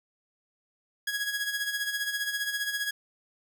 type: tone with tremolo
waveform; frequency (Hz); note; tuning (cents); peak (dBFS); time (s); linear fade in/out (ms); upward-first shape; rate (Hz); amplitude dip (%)
sawtooth; 1661.2; G#6; 0; -23; 1.07-2.91; 5; sine; 15; 60
effects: none